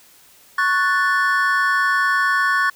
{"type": "chord", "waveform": "triangle", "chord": "F# minor", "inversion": "second", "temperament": "equal", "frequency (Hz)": [1108.7, 1480, 1760], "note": ["C#6", "F#6", "A6"], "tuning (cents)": [0, 0, 0], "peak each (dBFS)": -18, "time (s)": [0.58, 2.7], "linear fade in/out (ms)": 5, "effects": ["white hiss -50 dBFS RMS until 2.75 s"]}